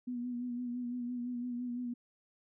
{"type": "tone with vibrato", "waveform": "sine", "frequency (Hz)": 244.3, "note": "B3", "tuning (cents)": -19, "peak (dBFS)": -35, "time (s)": [0.07, 1.94], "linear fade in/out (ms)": 10, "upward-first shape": "sine", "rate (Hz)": 5.9, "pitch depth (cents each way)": 35, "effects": []}